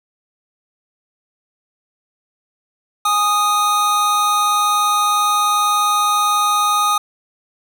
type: tone pair together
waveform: square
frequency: 829 / 1240.2 Hz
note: G#5 / D#6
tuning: -3 / -6 cents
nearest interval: perfect fifth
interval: 697 cents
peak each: -22 / -15 dBFS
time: 3.05-6.98 s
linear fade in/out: 5 ms
effects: none